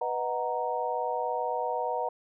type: chord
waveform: sine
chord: B major seventh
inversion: none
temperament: equal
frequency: 493.9 / 622.3 / 740 / 932.3 Hz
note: B4 / D#5 / F#5 / A#5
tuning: 0 / 0 / 0 / 0 cents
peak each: -33 / -35 / -33 / -32 dBFS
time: 0.01-2.09 s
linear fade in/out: 5 ms
effects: none